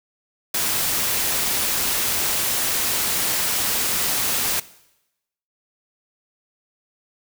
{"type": "noise", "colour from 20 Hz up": "white", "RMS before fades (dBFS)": -22, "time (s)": [0.54, 4.6], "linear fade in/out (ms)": 5, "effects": ["noise-tail reverb RT60 0.9 s tail -19 dB re dry"]}